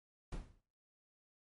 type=noise with exponential decay; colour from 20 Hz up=brown; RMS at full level=-37 dBFS; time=0.32-0.61 s; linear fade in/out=5 ms; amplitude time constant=61 ms; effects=noise-tail reverb RT60 0.5 s tail -21 dB re dry + MP3 48 kbps